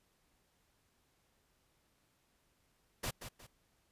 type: noise with echo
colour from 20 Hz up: pink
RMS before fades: -38 dBFS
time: 3.03-3.11 s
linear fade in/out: 10 ms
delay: 180 ms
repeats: 2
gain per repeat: -9 dB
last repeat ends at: 3.47 s
effects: pink hiss -75 dBFS RMS until 3.91 s + resampled to 32000 Hz